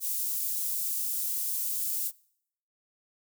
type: high-pass noise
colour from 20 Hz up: white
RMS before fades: -31 dBFS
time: 0-2.12 s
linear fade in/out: 50 ms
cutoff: 9200 Hz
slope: 12 dB/octave
effects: noise-tail reverb RT60 0.7 s tail -24 dB re dry

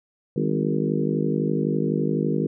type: harmonic tone with a mistuned harmonic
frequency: 51.91 Hz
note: G#1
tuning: in tune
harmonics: 3 / 4 / 5 / 6 / 7 / 8 / 9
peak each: -26 / -27 / -28 / -29 / -29 / -30 / -31 dBFS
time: 0.36-2.47 s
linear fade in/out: 5 ms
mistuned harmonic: 4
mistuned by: -59 cents
effects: none

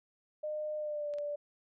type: tone with pitch glide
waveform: sine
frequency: 608 to 584.9 Hz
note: D#5 to D5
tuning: -40 to -7 cents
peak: -34 dBFS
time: 0.43-1.36 s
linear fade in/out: 10 ms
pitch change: -67 cents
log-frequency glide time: 0.77-1.12 s
type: clicks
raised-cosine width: 0.2 ms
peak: -37 dBFS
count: 2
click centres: 1.138 / 1.185 s
effects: none

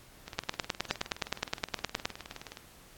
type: two click trains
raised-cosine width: 0.2 ms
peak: -24 / -11 dBFS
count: 45 / 17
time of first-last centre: 0.28-2.572 / 0.39-2.055 s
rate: 19.2 / 9.61 Hz
effects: pink hiss -56 dBFS RMS until 2.97 s + AAC 64 kbps

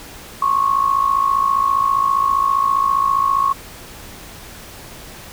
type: tone with amplitude modulation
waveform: sine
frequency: 1100 Hz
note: C#6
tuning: 14 cents flat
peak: -10 dBFS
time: 0.42-3.53 s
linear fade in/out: 5 ms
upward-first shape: sine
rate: 55 Hz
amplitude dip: 75%
effects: pink hiss -37 dBFS RMS until 5.32 s

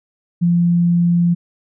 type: tone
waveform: sine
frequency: 172.7 Hz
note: F3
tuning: 19 cents flat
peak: -11 dBFS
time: 0.41-1.35 s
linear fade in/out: 20 ms
effects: none

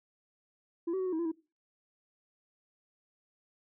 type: tone with pitch steps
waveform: sine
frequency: 337.6 / 379.9 / 373.7 / 367.1 / 320.1 / 339.8 / 322.1 Hz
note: E4 / F#4 / F#4 / F#4 / D#4 / F4 / E4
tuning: +41 / +46 / +17 / -14 / +49 / -47 / -40 cents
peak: -27 dBFS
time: 0.87-1.318 s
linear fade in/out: 10 ms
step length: 64 ms
effects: noise-tail reverb RT60 0.3 s tail -21 dB re dry + tanh soft clip ceiling -29 dBFS

